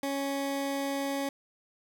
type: tone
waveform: 20% pulse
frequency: 277.2 Hz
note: C#4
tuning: in tune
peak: -25 dBFS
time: 0.03-1.29 s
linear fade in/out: 2 ms
effects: none